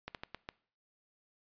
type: slowing click train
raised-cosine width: 0.3 ms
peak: -24 dBFS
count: 5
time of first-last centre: 0.08-0.489 s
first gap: 68 ms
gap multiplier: 1.28
effects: noise-tail reverb RT60 0.5 s tail -22 dB re dry + resampled to 11025 Hz